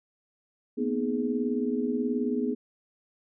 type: tone cluster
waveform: sine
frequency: 231.4 / 250 / 310.2 / 417.4 Hz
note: A#3 / B3 / D#4 / G#4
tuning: -13 / +21 / -5 / +9 cents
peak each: -33 / -28 / -34 / -31 dBFS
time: 0.77-2.55 s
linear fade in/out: 20 ms
effects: none